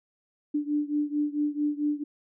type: beating tone pair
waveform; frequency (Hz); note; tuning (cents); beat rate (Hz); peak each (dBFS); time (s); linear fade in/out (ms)
sine; 293.7 / 298.2; D4 / D4; 0 / +27; 4.5; -27 / -29; 0.54-2.04; 10
effects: none